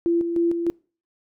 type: tone with tremolo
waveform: sine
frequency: 339.7 Hz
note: F4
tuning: 48 cents flat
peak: -17 dBFS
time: 0.06-0.7 s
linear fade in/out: 0 ms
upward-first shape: square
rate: 3.3 Hz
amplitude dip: 50%
effects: noise-tail reverb RT60 0.4 s tail -26 dB re dry